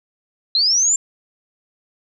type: linear sweep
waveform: sine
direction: up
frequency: 4003 to 7400 Hz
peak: -13 dBFS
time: 0.55-0.96 s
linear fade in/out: 2 ms
effects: none